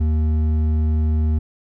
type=tone with hard clipping; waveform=sine; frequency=77.78 Hz; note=D#2; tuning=in tune; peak=-17 dBFS; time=0-1.39 s; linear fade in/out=10 ms; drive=7 dB; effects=none